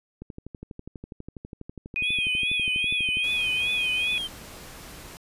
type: click train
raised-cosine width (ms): 3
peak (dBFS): -25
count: 37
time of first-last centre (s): 0.22-3.171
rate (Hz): 12.2
type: tone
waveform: sine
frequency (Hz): 2489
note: D#7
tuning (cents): 0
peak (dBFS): -24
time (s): 1.96-4.18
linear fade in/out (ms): 0
type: tone with vibrato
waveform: triangle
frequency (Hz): 3219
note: G7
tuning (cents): +45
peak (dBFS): -27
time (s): 2.02-4.28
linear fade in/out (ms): 20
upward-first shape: triangle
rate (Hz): 2.5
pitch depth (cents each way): 140
type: noise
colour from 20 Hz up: pink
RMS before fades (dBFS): -43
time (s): 3.24-5.17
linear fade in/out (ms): 0
effects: resampled to 32000 Hz